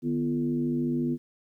sine tone with frequency modulation, 246.9 Hz, B3, in tune, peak -24 dBFS, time 0.02-1.18 s, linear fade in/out 50 ms, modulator 94.1 Hz, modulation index 0.94, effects high-pass 100 Hz 12 dB/octave + 11-bit

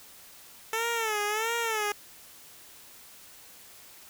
10% pulse tone with vibrato, 440 Hz, A4, in tune, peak -19 dBFS, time 0.73-1.92 s, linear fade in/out 2 ms, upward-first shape sine, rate 1.5 Hz, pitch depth 110 cents each way, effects white hiss -51 dBFS RMS until 4.09 s

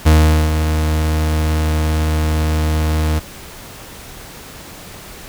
40% pulse tone with ADSR envelope, 77.78 Hz, D#2, in tune, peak -5 dBFS, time 0.05-3.2 s, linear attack 20 ms, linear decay 430 ms, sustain -8 dB, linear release 19 ms, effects pink hiss -35 dBFS RMS until 5.28 s

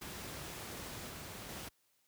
pink noise with level steps, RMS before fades -45 / -47 / -45 dBFS, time 0.01-1.69 s, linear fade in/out 10 ms, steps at 1.09 / 1.49 s, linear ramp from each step 2 ms, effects white hiss -75 dBFS RMS until 2.07 s + high-pass 60 Hz 12 dB/octave

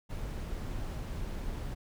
brown noise, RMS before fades -37 dBFS, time 0.09-1.75 s, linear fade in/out 20 ms, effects none

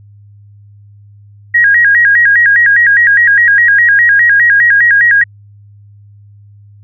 sine tone with vibrato, 1760 Hz, A6, in tune, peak -4 dBFS, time 1.54-5.24 s, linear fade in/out 10 ms, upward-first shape square, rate 4.9 Hz, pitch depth 130 cents each way, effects added 102 Hz sine -36 dBFS peak until 6.83 s

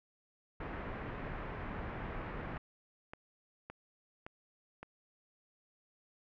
pink low-pass noise, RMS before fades -42 dBFS, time 0.6-2.58 s, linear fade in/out 5 ms, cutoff 2100 Hz, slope 24 dB/octave
click train, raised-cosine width 0.5 ms, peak -30 dBFS, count 5, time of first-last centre 2.57-4.83 s, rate 1.77 Hz
effects none

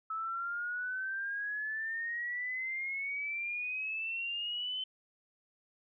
sine exponential sweep, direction up, 1298 to 3069 Hz, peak -34 dBFS, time 0.1-4.84 s, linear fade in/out 5 ms, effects none

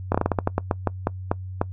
slowing click train, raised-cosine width 1 ms, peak -6 dBFS, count 14, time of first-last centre 0.12-1.614 s, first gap 25 ms, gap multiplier 1.23, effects noise-tail reverb RT60 0.1 s tail -22 dB re dry + added 93 Hz sine -31 dBFS peak until 1.72 s

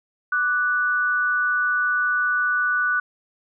sine tone pair together, 1174.7 / 1480 Hz, D6 / F#6, 0 / 0 cents, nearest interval major third, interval 400 cents, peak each -26 / -19 dBFS, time 0.32-3 s, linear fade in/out 5 ms, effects none

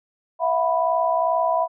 sine chord, E suspended second, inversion none, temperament equal with one note detuned, 659.3 / 721.8 / 987.8 Hz, E5 / F#5 / B5, 0 / -43 / 0 cents, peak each -21 / -24 / -22 dBFS, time 0.39-1.68 s, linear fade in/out 50 ms, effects none

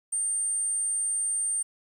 sine tone, 8800 Hz, C#9, 14 cents flat, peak -25 dBFS, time 0.12-1.63 s, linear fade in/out 10 ms, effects 9-bit

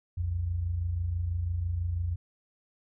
sine tone pair together, 61.22 / 87.31 Hz, B1 / F2, -15 / 0 cents, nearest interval tritone, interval 615 cents, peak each -36 / -28 dBFS, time 0.17-2.16 s, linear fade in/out 10 ms, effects none

